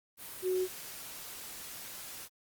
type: tone in noise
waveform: sine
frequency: 370 Hz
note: F#4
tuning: in tune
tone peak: -28 dBFS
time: 0.42-0.68 s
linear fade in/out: 50 ms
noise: white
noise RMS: -45 dBFS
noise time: 0.17-2.29 s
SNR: +14 dB
effects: Opus 32 kbps